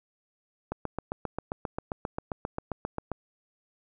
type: click train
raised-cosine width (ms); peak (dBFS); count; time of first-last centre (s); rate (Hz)
1; -17; 19; 0.72-3.117; 7.51
effects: none